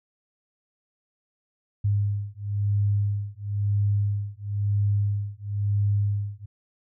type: beating tone pair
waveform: sine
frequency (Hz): 101.5 / 102.49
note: G#2 / G#2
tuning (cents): -39 / -22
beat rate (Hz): 0.99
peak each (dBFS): -25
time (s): 1.84-6.46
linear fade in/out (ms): 10
effects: none